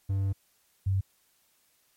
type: tone pair in turn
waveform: triangle / sine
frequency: 97.5 / 96.27 Hz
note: G2 / G2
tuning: -9 / -31 cents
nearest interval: unison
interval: 22 cents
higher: first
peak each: -23 dBFS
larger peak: neither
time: 0.09-0.33 / 0.86-1.01 s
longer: first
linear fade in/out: 10 ms
effects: white hiss -68 dBFS RMS until 1.96 s + MP3 64 kbps